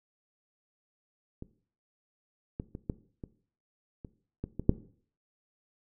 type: clicks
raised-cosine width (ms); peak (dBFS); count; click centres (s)
3; -27 / -21 / -26 / -18 / -27 / -29 / -21 / -21 / -7; 9; 1.424 / 2.599 / 2.751 / 2.898 / 3.238 / 4.048 / 4.44 / 4.596 / 4.694
effects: noise-tail reverb RT60 0.5 s tail -17 dB re dry